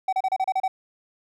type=tone bursts; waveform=triangle; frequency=760 Hz; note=F#5; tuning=46 cents sharp; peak=-18 dBFS; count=8; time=0.08-0.68 s; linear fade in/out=5 ms; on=47 ms; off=32 ms; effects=none